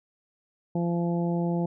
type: harmonic tone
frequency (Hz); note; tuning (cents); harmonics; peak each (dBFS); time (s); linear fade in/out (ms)
171.6; F3; -30; 1 / 2 / 3 / 4 / 5; -25 / -31 / -35 / -37 / -39; 0.75-1.66; 5
effects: none